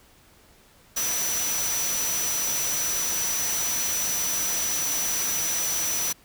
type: tone in noise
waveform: sine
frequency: 5920 Hz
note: F#8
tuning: in tune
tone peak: -26 dBFS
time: 0.96-6.13 s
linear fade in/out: 10 ms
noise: white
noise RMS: -29 dBFS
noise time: 0.96-6.13 s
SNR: 0 dB
effects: pink hiss -56 dBFS RMS until 6.24 s